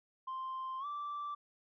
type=tone with pitch glide; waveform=sine; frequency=1046.5 to 1167.9 Hz; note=C6 to D6; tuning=0 to -10 cents; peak=-36 dBFS; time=0.27-1.35 s; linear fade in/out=10 ms; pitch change=+190 cents; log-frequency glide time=0.79-0.86 s; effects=tanh soft clip ceiling -36 dBFS